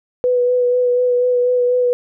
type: tone with vibrato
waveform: sine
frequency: 494.2 Hz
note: B4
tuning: 1 cent sharp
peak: -12 dBFS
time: 0.24-1.93 s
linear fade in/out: 0 ms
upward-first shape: sine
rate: 4.1 Hz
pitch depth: 18 cents each way
effects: none